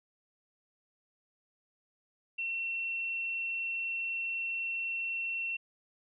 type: tone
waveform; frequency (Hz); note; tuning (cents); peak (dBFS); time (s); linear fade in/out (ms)
sine; 2712; E7; +49; -32; 2.38-5.57; 10
effects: none